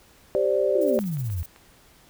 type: chord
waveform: sine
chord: G suspended fourth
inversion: none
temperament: equal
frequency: 392 / 523.3 / 587.3 Hz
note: G4 / C5 / D5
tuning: 0 / 0 / 0 cents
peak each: -24 / -24 / -23 dBFS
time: 0.35-0.99 s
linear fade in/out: 0 ms
type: exponential sweep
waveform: sine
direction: down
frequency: 381.4 to 78.7 Hz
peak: -25 dBFS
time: 0.75-1.43 s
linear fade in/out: 5 ms
type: noise with tremolo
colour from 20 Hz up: violet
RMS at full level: -40 dBFS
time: 0.81-1.46 s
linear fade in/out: 2 ms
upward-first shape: triangle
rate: 16 Hz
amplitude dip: 85%
type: click train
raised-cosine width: 0.3 ms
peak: -32 dBFS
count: 5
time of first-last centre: 1.04-1.562 s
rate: 7.67 Hz
effects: pink hiss -55 dBFS RMS until 2.09 s